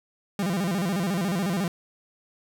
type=tone with vibrato; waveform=40% pulse; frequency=185 Hz; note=F#3; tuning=in tune; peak=-23 dBFS; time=0.39-1.68 s; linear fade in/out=2 ms; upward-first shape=square; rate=14 Hz; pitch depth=150 cents each way; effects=10-bit